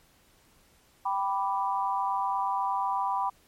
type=chord; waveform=sine; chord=G major; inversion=none; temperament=equal; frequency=784 / 987.8 / 1174.7 Hz; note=G5 / B5 / D6; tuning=0 / 0 / 0 cents; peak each=-30 / -28 / -34 dBFS; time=1.05-3.3 s; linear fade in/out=10 ms; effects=pink hiss -62 dBFS RMS until 3.47 s + MP3 64 kbps